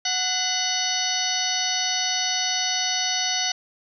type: harmonic tone with a mistuned harmonic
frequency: 740 Hz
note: F#5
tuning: in tune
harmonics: 1 / 2 / 3 / 4 / 5 / 6 / 7 / 8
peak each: -31 / -35 / -32 / -29 / -30 / -28 / -33 / -28 dBFS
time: 0.05-3.52 s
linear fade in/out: 5 ms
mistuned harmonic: 3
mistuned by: -150 cents
effects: none